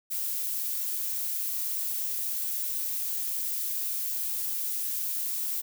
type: noise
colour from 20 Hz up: violet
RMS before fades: -31 dBFS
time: 0.1-5.62 s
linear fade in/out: 20 ms
effects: none